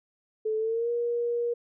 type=tone with pitch glide; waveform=sine; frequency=435.4 to 474.8 Hz; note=A4 to A#4; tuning=-18 to +32 cents; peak=-25 dBFS; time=0.45-1.54 s; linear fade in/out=10 ms; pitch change=+150 cents; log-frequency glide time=0.57-0.9 s; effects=none

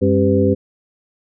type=tone cluster; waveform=sine; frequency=96.2 / 202.3 / 271.8 / 391.1 / 501 Hz; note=G2 / G#3 / C#4 / G4 / B4; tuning=-32 / -45 / -34 / -4 / +25 cents; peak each=-18 dBFS; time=0.01-0.55 s; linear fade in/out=20 ms; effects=none

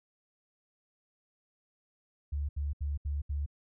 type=tone bursts; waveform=sine; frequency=72.2 Hz; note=D2; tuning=29 cents flat; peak=-30 dBFS; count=5; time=2.32-3.462 s; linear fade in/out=10 ms; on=170 ms; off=73 ms; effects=none

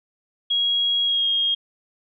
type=tone with pitch glide; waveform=sine; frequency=3300 to 3249 Hz; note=G#7 to G#7; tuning=-12 to -39 cents; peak=-18 dBFS; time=0.5-1.55 s; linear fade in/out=10 ms; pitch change=-27 cents; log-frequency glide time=1.05-1.27 s; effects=none

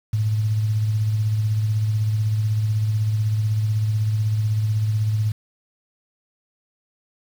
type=tone with tremolo; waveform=sine; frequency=107.7 Hz; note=A2; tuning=37 cents flat; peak=-16 dBFS; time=0.13-5.32 s; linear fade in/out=5 ms; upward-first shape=triangle; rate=16 Hz; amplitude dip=40%; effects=7-bit

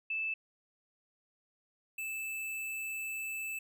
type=tone pair in turn; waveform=sine / square; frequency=2631 / 2631 Hz; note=E7 / E7; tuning=-4 / -4 cents; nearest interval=unison; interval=0 cents; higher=neither; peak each=-32 / -37 dBFS; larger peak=first; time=0.1-0.34 / 1.98-3.59 s; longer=second; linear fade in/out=5 ms; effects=none

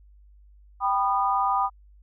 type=chord; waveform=sine; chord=G augmented; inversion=none; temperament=equal with one note detuned; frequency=784 / 987.8 / 1225.2 Hz; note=G5 / B5 / D#6; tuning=0 / 0 / -27 cents; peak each=-25 dBFS; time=0.8-1.7 s; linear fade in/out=50 ms; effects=added 50 Hz sine -50 dBFS peak until 2.02 s

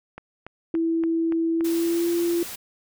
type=click train; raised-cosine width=0.5 ms; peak=-22 dBFS; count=6; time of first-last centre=0.18-1.609 s; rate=3.5 Hz
type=tone with pitch glide; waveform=sine; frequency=329.3 to 342.5 Hz; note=E4 to F4; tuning=-2 to -34 cents; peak=-20 dBFS; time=0.74-2.43 s; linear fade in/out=2 ms; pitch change=+68 cents; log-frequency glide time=1.54-2.11 s
type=noise; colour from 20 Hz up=white; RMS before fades=-36 dBFS; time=1.64-2.56 s; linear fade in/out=10 ms
effects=none

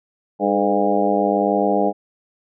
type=harmonic tone with a mistuned harmonic; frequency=101 Hz; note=G#2; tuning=48 cents flat; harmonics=2 / 3 / 4 / 5 / 6 / 7 / 8; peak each=-23 / -23 / -23 / -23 / -23 / -23 / -23 dBFS; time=0.39-1.93 s; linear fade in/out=50 ms; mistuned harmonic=4; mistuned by=+59 cents; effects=none

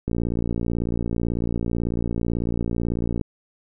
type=click train; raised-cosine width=3 ms; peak=-12 dBFS; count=183; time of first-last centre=0.08-3.213 s; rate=58.1 Hz; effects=none

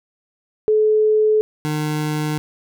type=tone pair in turn; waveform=sine / 25% pulse; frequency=430 / 152.03 Hz; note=A4 / D#3; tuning=-40 / -40 cents; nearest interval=octave + tritone; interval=1800 cents; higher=first; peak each=-12 / -16 dBFS; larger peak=first; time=0.68-1.41 / 1.65-2.38 s; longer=neither; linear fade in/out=0 ms; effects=none

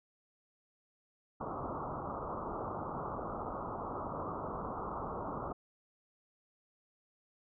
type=low-pass noise; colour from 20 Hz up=white; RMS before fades=-40 dBFS; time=1.4-5.53 s; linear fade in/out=10 ms; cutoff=1300 Hz; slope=96 dB/octave; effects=none

